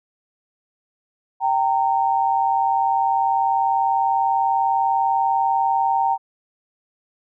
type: tone pair together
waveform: sine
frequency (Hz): 779.9 / 920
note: G5 / A#5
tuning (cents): -9 / -23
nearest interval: minor third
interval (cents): 286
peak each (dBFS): -19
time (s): 1.4-6.18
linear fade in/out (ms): 50
effects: none